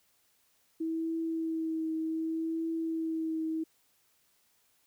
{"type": "tone with vibrato", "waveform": "sine", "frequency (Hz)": 323.2, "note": "E4", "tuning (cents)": -34, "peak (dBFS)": -30, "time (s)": [0.8, 3.64], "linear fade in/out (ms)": 10, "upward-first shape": "triangle", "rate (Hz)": 0.66, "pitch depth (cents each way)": 24, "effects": ["white hiss -70 dBFS RMS until 4.86 s"]}